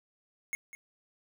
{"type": "tone with echo", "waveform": "square", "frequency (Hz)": 2174, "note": "C#7", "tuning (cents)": -34, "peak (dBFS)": -32, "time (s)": [0.53, 0.55], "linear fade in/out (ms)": 0, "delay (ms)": 200, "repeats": 1, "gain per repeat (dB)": -13, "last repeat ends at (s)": 0.75, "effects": []}